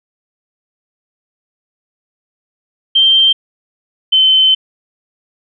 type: tone pair in turn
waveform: sine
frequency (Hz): 3144 / 3070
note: G7 / G7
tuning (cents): +4 / -37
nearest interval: unison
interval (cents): 41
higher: first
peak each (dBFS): -6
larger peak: neither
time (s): 2.95-3.33 / 4.12-4.55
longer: second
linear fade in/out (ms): 10
effects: none

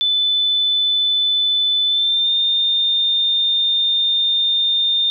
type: tone with pitch glide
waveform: sine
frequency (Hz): 3506 to 3625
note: A7 to A#7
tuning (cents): -7 to -49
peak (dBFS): -14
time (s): 0.01-5.1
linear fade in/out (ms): 0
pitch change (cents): +58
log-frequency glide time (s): 1.87-2.32
effects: none

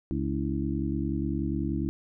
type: harmonic tone with a mistuned harmonic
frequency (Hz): 70.2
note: C#2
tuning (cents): +22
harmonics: 1 / 2 / 3 / 4 / 5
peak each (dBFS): -33 / -33 / -33 / -33 / -33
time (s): 0.11-1.89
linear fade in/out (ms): 0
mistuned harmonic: 5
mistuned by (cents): -120
effects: none

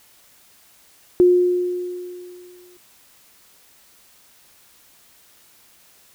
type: tone with exponential decay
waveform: sine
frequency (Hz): 358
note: F4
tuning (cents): +43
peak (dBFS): -8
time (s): 1.2-2.77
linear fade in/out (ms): 0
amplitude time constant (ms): 340
effects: white hiss -53 dBFS RMS until 6.14 s

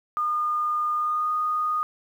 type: tone with pitch glide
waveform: sine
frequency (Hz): 1217 to 1234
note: D#6 to D#6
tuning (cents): -39 to -15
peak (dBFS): -22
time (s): 0.17-1.83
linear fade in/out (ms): 0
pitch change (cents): +24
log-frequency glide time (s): 0.95-1.32
effects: 9-bit

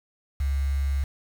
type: tone with quantisation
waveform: sine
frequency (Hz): 69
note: C#2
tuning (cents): -7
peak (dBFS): -22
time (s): 0.4-1.04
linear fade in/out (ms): 5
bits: 7
effects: none

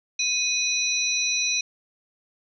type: tone cluster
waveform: sine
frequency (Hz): 2492 / 3992 / 5860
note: D#7 / B7 / F#8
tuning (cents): +2 / +18 / -18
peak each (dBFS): -26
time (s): 0.19-1.61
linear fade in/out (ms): 5
effects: none

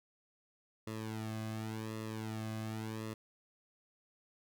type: tone with flanger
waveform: sawtooth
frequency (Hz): 110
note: A2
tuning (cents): 0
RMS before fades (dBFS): -41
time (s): 0.87-3.14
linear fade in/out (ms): 5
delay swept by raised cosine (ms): 1.3 to 2.18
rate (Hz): 0.9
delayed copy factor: -0.95
effects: none

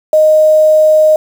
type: tone with quantisation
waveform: sine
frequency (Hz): 620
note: D#5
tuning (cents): -6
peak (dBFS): -4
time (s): 0.13-1.16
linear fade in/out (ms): 2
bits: 5
effects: none

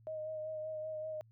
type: tone with vibrato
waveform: sine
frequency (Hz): 623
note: D#5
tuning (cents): +2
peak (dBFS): -38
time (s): 0.07-1.21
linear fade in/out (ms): 0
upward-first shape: sine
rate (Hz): 5.2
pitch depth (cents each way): 21
effects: added 112 Hz sine -60 dBFS peak until 1.31 s

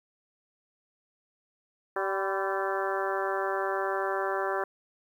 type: harmonic tone with a mistuned harmonic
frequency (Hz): 193.6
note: G3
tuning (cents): -21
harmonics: 2 / 3 / 4 / 5 / 6 / 7 / 8 / 9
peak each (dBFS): -32 / -34 / -35 / -36 / -37 / -37 / -38 / -39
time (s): 1.96-4.64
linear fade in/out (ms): 2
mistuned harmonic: 5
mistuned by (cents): +56
effects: 10-bit

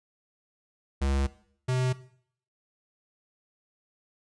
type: tone pair in turn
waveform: square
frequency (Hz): 68.5 / 127.83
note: C#2 / C3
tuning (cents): -20 / -40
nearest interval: major seventh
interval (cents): 1080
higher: second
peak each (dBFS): -25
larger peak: neither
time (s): 1.01-1.27 / 1.68-1.93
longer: first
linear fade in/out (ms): 10
effects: noise-tail reverb RT60 0.6 s tail -17 dB re dry + resampled to 22050 Hz

